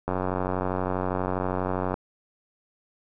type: click train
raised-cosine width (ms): 1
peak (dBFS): -13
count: 173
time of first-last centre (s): 0.08-1.941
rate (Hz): 92.4
effects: none